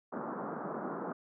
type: band-pass noise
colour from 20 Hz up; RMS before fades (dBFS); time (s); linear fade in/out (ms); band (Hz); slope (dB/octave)
pink; -39; 0.12-1.13; 10; 170 to 1400; 48
effects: none